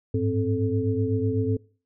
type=tone cluster; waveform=sine; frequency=100.4 / 108.4 / 261.8 / 437 Hz; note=G2 / A2 / C4 / A4; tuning=+42 / -25 / +1 / -12 cents; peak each=-27 dBFS; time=0.14-1.57 s; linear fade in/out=5 ms; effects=noise-tail reverb RT60 0.4 s tail -23 dB re dry